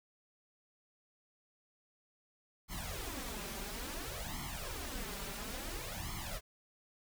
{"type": "noise with flanger", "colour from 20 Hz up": "pink", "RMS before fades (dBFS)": -42, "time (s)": [2.68, 6.41], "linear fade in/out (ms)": 50, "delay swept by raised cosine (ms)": [0.93, 5.13], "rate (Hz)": 0.58, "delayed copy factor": 0.9, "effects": []}